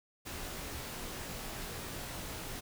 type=noise with comb filter; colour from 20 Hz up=pink; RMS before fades=-42 dBFS; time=0.25-2.61 s; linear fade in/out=20 ms; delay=20 ms; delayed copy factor=-0.65; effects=none